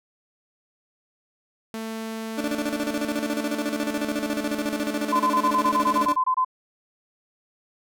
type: tone with pitch glide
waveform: sawtooth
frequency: 222.7 to 217.6 Hz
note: A3 to A3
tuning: +21 to -19 cents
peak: -26 dBFS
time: 1.74-6.06 s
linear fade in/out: 0 ms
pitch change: -40 cents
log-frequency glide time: 3.28-4.67 s
type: tone with tremolo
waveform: 30% pulse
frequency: 293.7 Hz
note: D4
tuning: in tune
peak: -21 dBFS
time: 2.37-6.16 s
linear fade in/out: 20 ms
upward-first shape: square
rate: 14 Hz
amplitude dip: 75%
type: tone bursts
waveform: sine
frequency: 1025 Hz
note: C6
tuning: 36 cents flat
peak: -18 dBFS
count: 13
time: 5.12-6.448 s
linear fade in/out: 10 ms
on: 80 ms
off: 24 ms
effects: none